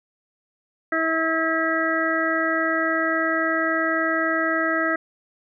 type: harmonic tone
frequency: 323.6 Hz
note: E4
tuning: 32 cents flat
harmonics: 1 / 2 / 4 / 5 / 6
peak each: -26 / -26 / -26 / -26 / -26 dBFS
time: 0.92-4.96 s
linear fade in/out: 5 ms
effects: none